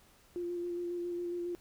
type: tone with vibrato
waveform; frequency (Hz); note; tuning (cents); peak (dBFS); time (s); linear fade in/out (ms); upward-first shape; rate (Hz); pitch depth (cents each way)
sine; 349.2; F4; 0; -34; 0.36-1.55; 0; square; 7.3; 13
effects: pink hiss -63 dBFS RMS until 1.6 s